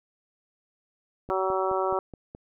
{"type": "click train", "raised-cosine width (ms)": 2, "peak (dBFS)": -27, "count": 6, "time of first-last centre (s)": [1.29, 2.349], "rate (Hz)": 4.72}
{"type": "harmonic tone", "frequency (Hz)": 189.2, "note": "F#3", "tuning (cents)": 39, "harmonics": [2, 3, 4, 5, 6, 7], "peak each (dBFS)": [-28, -30, -31, -32, -33, -33], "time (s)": [1.3, 1.99], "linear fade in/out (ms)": 0}
{"effects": []}